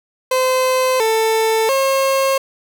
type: tone with pitch steps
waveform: 30% pulse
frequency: 515 / 444.3 / 539 Hz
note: C5 / A4 / C#5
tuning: -28 / +17 / -49 cents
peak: -11 dBFS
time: 0.31-2.38 s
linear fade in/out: 5 ms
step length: 690 ms
effects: none